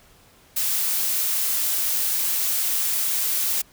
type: noise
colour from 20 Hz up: blue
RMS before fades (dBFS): -23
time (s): 0.56-3.62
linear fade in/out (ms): 10
effects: pink hiss -54 dBFS RMS until 3.72 s